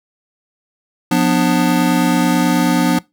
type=chord; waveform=square; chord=B diminished; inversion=second; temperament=just; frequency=177.8 / 246.9 / 296.3 Hz; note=F3 / B3 / D4; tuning=+31 / 0 / +15 cents; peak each=-17 dBFS; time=1.11-2.99 s; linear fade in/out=5 ms; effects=noise-tail reverb RT60 0.2 s tail -22 dB re dry